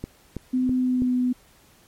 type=click train; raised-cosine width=3 ms; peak=-17 dBFS; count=4; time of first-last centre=0.04-1.02 s; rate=3.06 Hz
type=tone with pitch glide; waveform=sine; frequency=254.8 to 250.1 Hz; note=C4 to B3; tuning=-46 to +22 cents; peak=-19 dBFS; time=0.53-1.33 s; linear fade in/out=10 ms; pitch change=-32 cents; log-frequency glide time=0.75-1.12 s
effects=pink hiss -56 dBFS RMS until 1.87 s + MP3 64 kbps